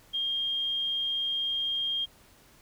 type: tone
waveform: sine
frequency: 3218 Hz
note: G7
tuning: 45 cents sharp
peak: -27 dBFS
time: 0.13-2.06 s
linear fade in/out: 20 ms
effects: pink hiss -58 dBFS RMS until 2.61 s